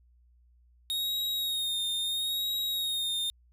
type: tone with vibrato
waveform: 45% pulse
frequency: 3729 Hz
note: A#7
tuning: in tune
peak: -28 dBFS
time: 0.9-3.3 s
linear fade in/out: 0 ms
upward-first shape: sine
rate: 0.75 Hz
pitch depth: 42 cents each way
effects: added 60 Hz sine -59 dBFS peak until 3.52 s